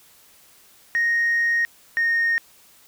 sine tone pair in turn, 1864.7 / 1848.6 Hz, A#6 / A#6, 0 / -15 cents, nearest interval unison, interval 15 cents, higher first, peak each -16 dBFS, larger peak neither, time 0.95-1.65 / 1.97-2.38 s, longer first, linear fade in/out 0 ms, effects tanh soft clip ceiling -15 dBFS + white hiss -53 dBFS RMS until 2.87 s

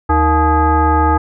sine tone with frequency modulation, 466.2 Hz, A#4, in tune, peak -9 dBFS, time 0.09-1.18 s, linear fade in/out 10 ms, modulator 390 Hz, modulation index 2, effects none

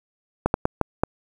slowing click train, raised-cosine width 1 ms, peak -4 dBFS, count 5, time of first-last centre 0.46-1.035 s, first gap 81 ms, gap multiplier 1.4, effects 7-bit

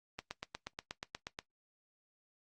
click train, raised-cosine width 0.2 ms, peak -22 dBFS, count 11, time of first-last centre 0.19-1.389 s, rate 8.34 Hz, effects noise-tail reverb RT60 0.1 s tail -17 dB re dry + Opus 32 kbps

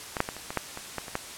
clicks, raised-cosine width 0.5 ms, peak -14 / -7 / -16 / -24 / -18 / -10 / -21 / -15 / -24 / -12 dBFS, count 10, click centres 0.168 / 0.204 / 0.289 / 0.366 / 0.505 / 0.573 / 0.774 / 0.983 / 1.082 / 1.154 s, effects white hiss -41 dBFS RMS until 1.37 s + low-pass 10000 Hz 12 dB/octave

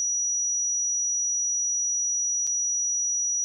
sine tone with dropouts, 5830 Hz, F#8, 26 cents flat, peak -23 dBFS, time 0-3.44 s, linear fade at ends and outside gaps 0 ms, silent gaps 2.468-2.474 s, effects none

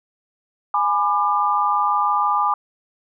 sine chord, G# diminished, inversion none, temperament just, 830.6 / 996.7 / 1196.1 Hz, G#5 / B5 / D6, 0 / +16 / +31 cents, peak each -21 / -22 / -19 dBFS, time 0.74-2.54 s, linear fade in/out 2 ms, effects none

